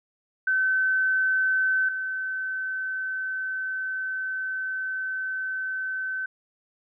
sine tone pair in turn, 1529 / 1529 Hz, G6 / G6, -44 / -44 cents, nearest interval unison, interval 0 cents, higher neither, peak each -20 / -27 dBFS, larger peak first, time 0.47-1.89 / 1.89-6.26 s, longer second, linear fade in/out 5 ms, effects none

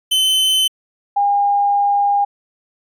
45% pulse / sine tone pair in turn, 3055 / 809.2 Hz, G7 / G#5, -45 / -45 cents, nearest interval octave + major seventh, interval 2300 cents, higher first, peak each -12 dBFS, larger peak neither, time 0.11-0.68 / 1.16-2.25 s, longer second, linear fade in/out 10 ms, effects resampled to 32000 Hz

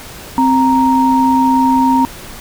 sine tone pair together, 261.6 / 932.3 Hz, C4 / A#5, 0 / 0 cents, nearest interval octave + minor seventh, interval 2200 cents, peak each -11 dBFS, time 0.38-2.05 s, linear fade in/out 0 ms, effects pink hiss -32 dBFS RMS until 2.4 s

